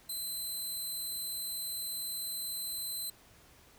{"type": "tone", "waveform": "10% pulse", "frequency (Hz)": 4060, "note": "B7", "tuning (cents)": 47, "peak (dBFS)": -29, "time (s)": [0.09, 3.1], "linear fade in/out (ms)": 5, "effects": ["pink hiss -60 dBFS RMS until 3.78 s"]}